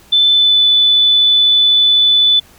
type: tone with pitch glide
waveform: sine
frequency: 3520 to 3488 Hz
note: A7 to A7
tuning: 0 to -16 cents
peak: -7 dBFS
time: 0.12-2.4 s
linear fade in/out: 10 ms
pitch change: -16 cents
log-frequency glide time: 0.3-0.65 s
effects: pink hiss -45 dBFS RMS until 2.58 s